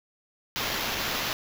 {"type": "noise with sample-and-hold", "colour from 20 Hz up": "white", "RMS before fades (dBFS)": -30, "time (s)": [0.56, 1.33], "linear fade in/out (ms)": 0, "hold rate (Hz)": 8820, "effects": []}